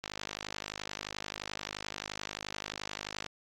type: click train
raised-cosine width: 0.2 ms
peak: -19 dBFS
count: 167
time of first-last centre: 0.04-3.263 s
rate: 51.5 Hz
effects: AAC 48 kbps